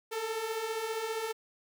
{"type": "beating tone pair", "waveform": "sawtooth", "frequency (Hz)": [433.8, 448.8], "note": ["A4", "A4"], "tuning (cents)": [-25, 34], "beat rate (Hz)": 15, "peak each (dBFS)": [-35, -30], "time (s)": [0.11, 1.33], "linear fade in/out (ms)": 20, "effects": ["11-bit"]}